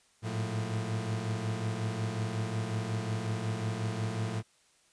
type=tone cluster; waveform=40% pulse; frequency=106.7 / 112.2 / 179.9 Hz; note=G#2 / A2 / F#3; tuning=+47 / +34 / -48 cents; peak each=-37 / -32 / -39 dBFS; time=0.22-4.43 s; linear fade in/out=50 ms; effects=white hiss -66 dBFS RMS until 4.92 s + resampled to 22050 Hz